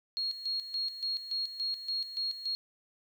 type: tone with tremolo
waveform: sine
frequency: 4285 Hz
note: C8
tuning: 40 cents sharp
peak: -30 dBFS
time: 0.17-2.55 s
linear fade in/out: 0 ms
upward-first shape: square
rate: 3.5 Hz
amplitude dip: 70%
effects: 10-bit